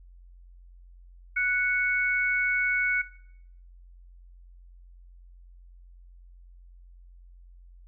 sine tone pair together, 1479.7 / 2217 Hz, F#6 / C#7, 0 / 0 cents, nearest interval perfect fifth, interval 700 cents, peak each -27 / -25 dBFS, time 1.36-3.02 s, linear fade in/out 10 ms, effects noise-tail reverb RT60 0.7 s tail -18 dB re dry + added 44 Hz sine -48 dBFS peak until 7.87 s

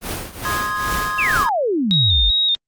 pink noise with tremolo, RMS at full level -24 dBFS, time 0.01-1.48 s, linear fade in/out 50 ms, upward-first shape triangle, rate 2.4 Hz, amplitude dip 85%
triangle chord, Ab major, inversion first, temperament equal, 1046.5 / 1244.5 / 1661.2 Hz, C6 / Eb6 / Ab6, 0 / 0 / 0 cents, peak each -23 dBFS, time 0.45-1.49 s, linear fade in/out 0 ms
sine exponential sweep, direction down, 2794 to 43.65 Hz, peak -16 dBFS, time 1.18-2.31 s, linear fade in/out 10 ms
sine tone with vibrato, 3719 Hz, A#7, 5 cents flat, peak -14 dBFS, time 1.91-2.55 s, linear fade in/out 0 ms, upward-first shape square, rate 2.6 Hz, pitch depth 34 cents each way
effects Opus 32 kbps

